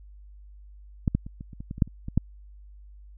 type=clicks; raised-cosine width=5 ms; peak=-10 / -10 / -26 / -26 / -30 / -25 / -21 / -26 / -7 / -30 / -21 / -8 dBFS; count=12; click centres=1.078 / 1.15 / 1.265 / 1.409 / 1.532 / 1.605 / 1.711 / 1.781 / 1.822 / 1.876 / 2.084 / 2.176 s; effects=added 50 Hz sine -45 dBFS peak until 3.17 s